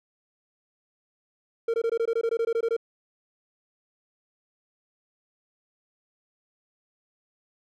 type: tone bursts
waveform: triangle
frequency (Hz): 459.5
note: A#4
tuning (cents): -25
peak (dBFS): -20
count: 14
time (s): 1.68-2.766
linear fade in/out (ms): 5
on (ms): 59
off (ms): 20
effects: none